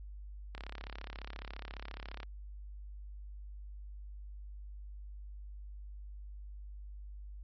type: click train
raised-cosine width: 0.3 ms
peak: -28 dBFS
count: 59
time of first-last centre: 0.55-2.231 s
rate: 34.5 Hz
effects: added 50 Hz sine -44 dBFS peak until 7.43 s + MP3 32 kbps